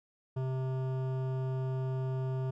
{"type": "tone with hard clipping", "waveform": "sine", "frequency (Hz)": 130.7, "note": "C3", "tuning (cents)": -1, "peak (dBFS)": -33, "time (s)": [0.36, 2.51], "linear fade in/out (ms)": 10, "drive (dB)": 14, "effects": []}